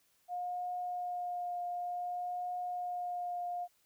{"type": "tone with vibrato", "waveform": "sine", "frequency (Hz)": 713, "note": "F5", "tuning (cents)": 36, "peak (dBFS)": -35, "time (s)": [0.28, 3.68], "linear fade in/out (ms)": 50, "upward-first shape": "triangle", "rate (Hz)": 0.55, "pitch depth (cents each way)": 15, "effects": ["white hiss -72 dBFS RMS until 3.85 s"]}